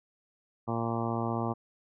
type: harmonic tone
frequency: 115.6 Hz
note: A#2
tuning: 14 cents flat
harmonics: 1 / 2 / 3 / 4 / 5 / 6 / 7 / 8 / 9 / 10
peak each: -34 / -34 / -37 / -40 / -41 / -39 / -39 / -41 / -41 / -41 dBFS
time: 0.67-1.54 s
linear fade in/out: 20 ms
effects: none